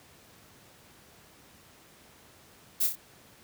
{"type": "noise with echo", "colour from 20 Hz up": "violet", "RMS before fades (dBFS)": -26, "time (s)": [2.8, 2.87], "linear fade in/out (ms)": 10, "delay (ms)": 29, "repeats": 3, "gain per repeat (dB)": -5, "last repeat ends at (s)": 2.957, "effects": ["pink hiss -56 dBFS RMS until 3.43 s", "high-pass 80 Hz 12 dB/octave"]}